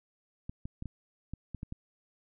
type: clicks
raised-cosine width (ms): 5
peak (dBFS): -26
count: 8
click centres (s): 0.495 / 0.655 / 0.824 / 0.857 / 1.336 / 1.547 / 1.631 / 1.724
effects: none